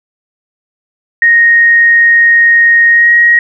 sine tone with pitch glide, 1864.7 to 1887.5 Hz, A#6 to A#6, 0 to +21 cents, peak -3 dBFS, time 1.22-3.39 s, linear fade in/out 2 ms, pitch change +21 cents, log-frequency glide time 2.9-3.11 s, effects none

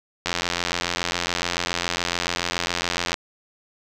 click train, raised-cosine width 0.2 ms, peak -5 dBFS, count 252, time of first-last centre 0.26-3.142 s, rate 87.1 Hz, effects none

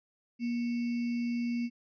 sine tone with sample-and-hold, 237.7 Hz, A#3, 34 cents sharp, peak -29 dBFS, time 0.39-1.7 s, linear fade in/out 50 ms, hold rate 2450 Hz, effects resampled to 11025 Hz

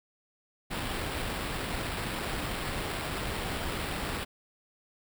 pink noise with sample-and-hold, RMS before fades -34 dBFS, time 0.7-4.25 s, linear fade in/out 20 ms, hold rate 6300 Hz, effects none

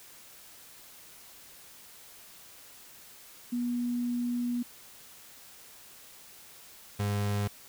sine / 35% pulse tone pair in turn, 242.2 / 102.22 Hz, B3 / G#2, -34 / -27 cents, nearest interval octave + minor third, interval 1493 cents, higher first, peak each -28 / -26 dBFS, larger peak second, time 3.52-4.63 / 6.99-7.48 s, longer first, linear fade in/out 10 ms, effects white hiss -52 dBFS RMS until 7.68 s

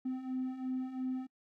triangle beating tone pair, 255.8 / 258.7 Hz, C4 / C4, -39 / -19 cents, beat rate 2.9 Hz, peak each -38 / -33 dBFS, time 0.05-1.27 s, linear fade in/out 10 ms, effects noise-tail reverb RT60 0.1 s tail -26 dB re dry + tanh soft clip ceiling -28 dBFS

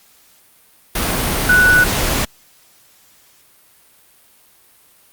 sine tone in noise, 1480 Hz, F#6, in tune, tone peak -8 dBFS, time 1.49-1.84 s, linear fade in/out 5 ms, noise pink, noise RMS -18 dBFS, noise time 0.95-2.25 s, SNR +7 dB, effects white hiss -51 dBFS RMS until 5.12 s + Opus 48 kbps

